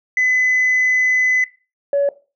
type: tone pair in turn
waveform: sine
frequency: 2014 / 565.2 Hz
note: B6 / C#5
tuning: +33 / +34 cents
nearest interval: octave + minor seventh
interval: 2199 cents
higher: first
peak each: -12 dBFS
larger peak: neither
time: 0.17-1.44 / 1.93-2.09 s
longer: first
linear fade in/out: 2 ms
effects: noise-tail reverb RT60 0.3 s tail -17 dB re dry + tanh soft clip ceiling -10 dBFS